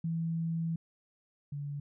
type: tone pair in turn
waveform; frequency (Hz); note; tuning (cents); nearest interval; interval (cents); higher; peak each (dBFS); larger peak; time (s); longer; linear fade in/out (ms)
sine; 164.81 / 143.75; E3 / D3; 0 / -37; major second; 237; first; -30 / -35; first; 0.04-0.76 / 1.52-1.8; first; 5
effects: none